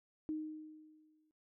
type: tone with exponential decay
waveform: sine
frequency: 309.9 Hz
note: D#4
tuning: 7 cents flat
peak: -34 dBFS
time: 0.29-1.31 s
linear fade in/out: 0 ms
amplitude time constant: 220 ms
effects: noise-tail reverb RT60 0.1 s tail -17 dB re dry